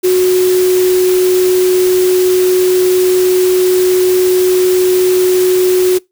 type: tone in noise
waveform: sine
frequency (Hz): 367.1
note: F#4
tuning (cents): -14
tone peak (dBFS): -7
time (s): 0.03-5.99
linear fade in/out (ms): 20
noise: white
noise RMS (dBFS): -22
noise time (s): 0.03-5.99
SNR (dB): +12
effects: noise-tail reverb RT60 0.2 s tail -24 dB re dry